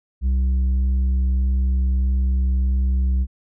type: tone with tanh clipping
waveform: sine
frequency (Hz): 64.4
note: C2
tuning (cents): -27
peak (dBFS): -17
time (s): 0.21-3.27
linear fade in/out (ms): 50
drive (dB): 5
effects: none